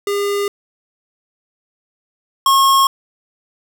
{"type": "tone pair in turn", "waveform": "square", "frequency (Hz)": [404.5, 1085.5], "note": ["G#4", "C#6"], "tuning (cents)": [-46, -37], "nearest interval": "octave + perfect fourth", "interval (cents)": 1709, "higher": "second", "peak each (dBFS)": [-17, -10], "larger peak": "second", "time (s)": [[0.07, 0.48], [2.46, 2.87]], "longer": "neither", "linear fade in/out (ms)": 2, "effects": []}